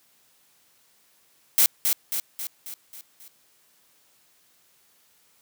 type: noise with echo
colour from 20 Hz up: blue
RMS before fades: -17 dBFS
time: 1.58-1.66 s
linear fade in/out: 0 ms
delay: 270 ms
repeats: 6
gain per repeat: -5 dB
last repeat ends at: 3.28 s
effects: white hiss -62 dBFS RMS until 5.41 s + high-pass 100 Hz 12 dB/octave